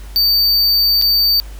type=tone with dropouts; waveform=square; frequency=4600 Hz; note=D8; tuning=37 cents flat; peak=-11 dBFS; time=0.16-1.4 s; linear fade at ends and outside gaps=0 ms; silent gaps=1.015-1.022 s; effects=added 50 Hz sine -29 dBFS peak until 1.59 s + pink hiss -42 dBFS RMS until 1.59 s